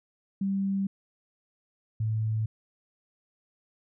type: tone pair in turn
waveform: sine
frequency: 195.5 / 109.72 Hz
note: G3 / A2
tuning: -4 / -4 cents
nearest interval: minor seventh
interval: 1000 cents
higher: first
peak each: -25 dBFS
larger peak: neither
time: 0.41-0.87 / 2-2.46 s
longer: neither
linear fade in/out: 5 ms
effects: none